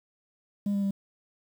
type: tone with pitch steps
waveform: sine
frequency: 202.6 / 199.93 / 197.29 Hz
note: G#3 / G3 / G3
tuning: -43 / +34 / +11 cents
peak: -22 dBFS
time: 0.66-0.909 s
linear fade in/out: 5 ms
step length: 83 ms
effects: tanh soft clip ceiling -24 dBFS + 9-bit